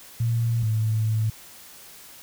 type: tone pair in turn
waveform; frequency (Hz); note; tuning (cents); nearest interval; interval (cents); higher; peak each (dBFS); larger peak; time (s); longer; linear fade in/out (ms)
sine; 116.2 / 109.8; A#2 / A2; -5 / -3; minor second; 98; first; -20; neither; 0.2-0.63 / 0.63-1.3; second; 5
effects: white hiss -46 dBFS RMS until 2.22 s